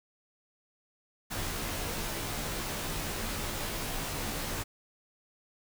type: noise with comb filter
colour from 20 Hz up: pink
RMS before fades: -35 dBFS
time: 1.3-4.64 s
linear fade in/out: 20 ms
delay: 16 ms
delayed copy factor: -0.9
effects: none